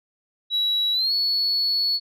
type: tone with pitch glide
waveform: sine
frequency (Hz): 3900 to 4403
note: B7 to C#8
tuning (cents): -23 to -13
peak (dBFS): -18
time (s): 0.5-2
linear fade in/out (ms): 50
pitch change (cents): +210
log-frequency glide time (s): 0.93-1.13
effects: tanh soft clip ceiling -16 dBFS